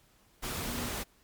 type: tone in noise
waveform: sine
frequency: 240 Hz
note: B3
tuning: 49 cents flat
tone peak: -40 dBFS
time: 0.64-0.9 s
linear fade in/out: 20 ms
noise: pink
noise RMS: -36 dBFS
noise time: 0.42-1.04 s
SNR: -7 dB
effects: pink hiss -65 dBFS RMS until 1.23 s + MP3 96 kbps